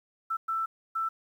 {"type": "tone bursts at uneven times", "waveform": "sine", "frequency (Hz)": 1329, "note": "E6", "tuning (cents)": 14, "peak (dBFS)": -27, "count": 3, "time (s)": [[0.3, 0.37], [0.48, 0.66], [0.95, 1.09]], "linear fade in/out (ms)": 10, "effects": ["10-bit"]}